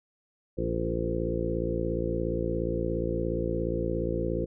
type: harmonic tone with a mistuned harmonic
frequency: 57.1 Hz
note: A#1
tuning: 35 cents flat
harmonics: 1 / 2 / 3 / 4 / 5 / 6 / 7 / 8 / 9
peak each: -34 / -36 / -35 / -39 / -38 / -33 / -39 / -35 / -34 dBFS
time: 0.57-4.46 s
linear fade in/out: 20 ms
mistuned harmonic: 7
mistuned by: -21 cents
effects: none